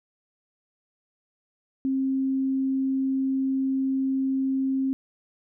sine tone, 266.7 Hz, C4, 33 cents sharp, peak -22 dBFS, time 1.85-4.93 s, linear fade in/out 0 ms, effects none

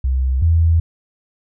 sine tone pair in turn, 65.1 / 82.45 Hz, C2 / E2, -8 / +1 cents, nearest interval major third, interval 409 cents, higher second, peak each -14 / -10 dBFS, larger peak second, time 0.04-0.42 / 0.42-0.8 s, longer neither, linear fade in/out 5 ms, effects none

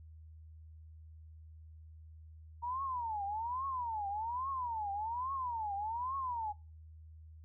sine tone with vibrato, 932.3 Hz, A#5, in tune, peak -35 dBFS, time 2.62-6.53 s, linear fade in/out 20 ms, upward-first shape triangle, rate 1.2 Hz, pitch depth 300 cents each way, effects noise-tail reverb RT60 0.3 s tail -22 dB re dry + added 79 Hz sine -51 dBFS peak until 7.44 s

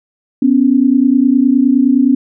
sine tone pair together, 249.4 / 279.1 Hz, B3 / C#4, +17 / +12 cents, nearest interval major second, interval 195 cents, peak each -10 dBFS, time 0.42-2.15 s, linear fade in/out 5 ms, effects none

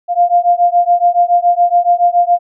sine beating tone pair, 697 / 704.1 Hz, F5 / F5, -4 / +14 cents, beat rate 7.1 Hz, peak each -11 dBFS, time 0.08-2.39 s, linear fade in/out 50 ms, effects none

